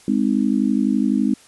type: chord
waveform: sine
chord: Ab major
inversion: none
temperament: just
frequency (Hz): 207.7 / 259.6 / 311.5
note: Ab3 / C4 / Eb4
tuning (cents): 0 / -13 / +2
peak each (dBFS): -19 / -19 / -23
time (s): 0.08-1.34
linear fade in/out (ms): 2
effects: white hiss -49 dBFS RMS until 1.47 s + resampled to 24000 Hz